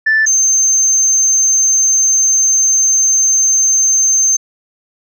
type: tone pair in turn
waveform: sine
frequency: 1760 / 6290 Hz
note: A6 / G8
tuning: 0 / +5 cents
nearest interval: octave + minor seventh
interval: 2205 cents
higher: second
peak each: -7 dBFS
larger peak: neither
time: 0.06-0.26 / 0.26-4.37 s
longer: second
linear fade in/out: 10 ms
effects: tanh soft clip ceiling -5 dBFS